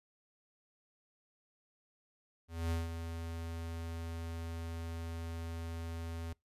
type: tone with ADSR envelope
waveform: square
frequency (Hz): 83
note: E2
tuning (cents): +12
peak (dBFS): -32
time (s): 2.48-6.33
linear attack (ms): 230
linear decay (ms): 170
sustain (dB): -8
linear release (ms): 3
effects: noise-tail reverb RT60 0.2 s tail -26 dB re dry + resampled to 32000 Hz